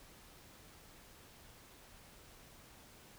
silence, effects pink hiss -59 dBFS RMS until 3.18 s

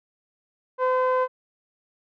sawtooth tone with low-pass filter, 511 Hz, C5, 41 cents flat, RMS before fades -22 dBFS, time 0.78-1.28 s, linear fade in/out 50 ms, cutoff 1100 Hz, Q 1.8, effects none

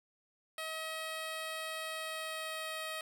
10% pulse tone with pitch glide, 637 to 632.6 Hz, D#5 to D#5, +41 to +29 cents, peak -30 dBFS, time 0.58-3.01 s, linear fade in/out 2 ms, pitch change -12 cents, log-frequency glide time 1.86-2.89 s, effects none

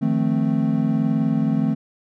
triangle chord, F dominant seventh, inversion third, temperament equal, 155.56 / 174.61 / 220 / 261.6 Hz, Eb3 / F3 / A3 / C4, 0 / 0 / 0 / 0 cents, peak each -21 / -25 / -19 / -21 dBFS, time 0.01-1.75 s, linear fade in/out 20 ms, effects none

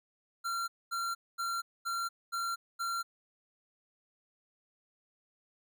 square tone bursts, 1371 Hz, F6, 32 cents flat, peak -33 dBFS, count 6, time 0.44-3.03 s, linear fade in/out 20 ms, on 240 ms, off 230 ms, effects none

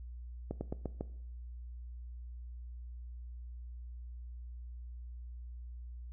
slowing click train, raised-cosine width 2 ms, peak -23 dBFS, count 5, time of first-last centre 0.51-1.009 s, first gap 100 ms, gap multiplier 1.15, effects noise-tail reverb RT60 0.7 s tail -18 dB re dry + added 60 Hz sine -43 dBFS peak until 6.12 s

